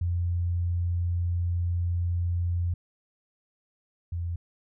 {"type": "tone pair in turn", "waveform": "sine", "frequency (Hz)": [87.1, 85.8], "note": ["F2", "F2"], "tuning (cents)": [-4, -30], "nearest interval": "unison", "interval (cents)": 26, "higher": "first", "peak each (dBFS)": [-24, -28], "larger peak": "first", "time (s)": [[0.01, 2.74], [4.12, 4.36]], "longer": "first", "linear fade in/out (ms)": 5, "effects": []}